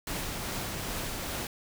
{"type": "noise with tremolo", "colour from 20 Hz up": "pink", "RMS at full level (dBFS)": -34, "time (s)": [0.07, 1.47], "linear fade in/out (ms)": 2, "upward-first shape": "triangle", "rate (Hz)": 2.5, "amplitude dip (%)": 25, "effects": []}